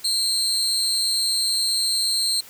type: tone with amplitude modulation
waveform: 30% pulse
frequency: 4171 Hz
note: C8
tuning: 6 cents flat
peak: -13 dBFS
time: 0.04-2.41 s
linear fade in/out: 10 ms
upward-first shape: sine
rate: 209 Hz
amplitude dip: 85%
effects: white hiss -45 dBFS RMS until 2.49 s